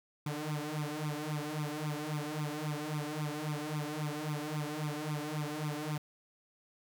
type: tone with flanger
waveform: sawtooth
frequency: 150.7 Hz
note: D3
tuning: 45 cents sharp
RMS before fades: -37 dBFS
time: 0.26-5.98 s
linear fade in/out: 5 ms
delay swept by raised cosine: 0.82 to 4.02 ms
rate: 3.7 Hz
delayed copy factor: +1
effects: none